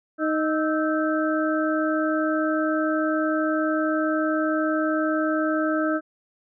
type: harmonic tone with a mistuned harmonic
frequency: 311.1 Hz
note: D#4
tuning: in tune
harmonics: 1 / 2 / 4 / 5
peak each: -23 / -26 / -29 / -30 dBFS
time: 0.18-6.01 s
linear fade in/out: 50 ms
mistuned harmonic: 4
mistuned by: +84 cents
effects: none